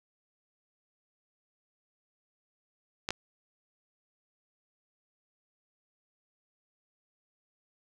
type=clicks; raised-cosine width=0.2 ms; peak=-14 dBFS; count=2; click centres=3.089 / 3.106 s; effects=none